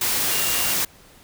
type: tone in noise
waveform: sine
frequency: 2794 Hz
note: F7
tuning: in tune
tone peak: -31 dBFS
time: 0.31-0.73 s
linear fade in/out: 5 ms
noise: white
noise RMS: -22 dBFS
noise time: 0.01-0.85 s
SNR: -12 dB
effects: pink hiss -50 dBFS RMS until 1.23 s